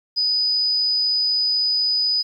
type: tone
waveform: sine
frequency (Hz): 4978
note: D#8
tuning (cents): 0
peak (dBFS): -17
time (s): 0.16-2.23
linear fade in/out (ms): 20
effects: 9-bit